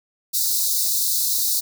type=high-pass noise; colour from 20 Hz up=white; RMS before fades=-21 dBFS; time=0.33-1.61 s; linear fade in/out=20 ms; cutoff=3800 Hz; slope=96 dB/octave; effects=none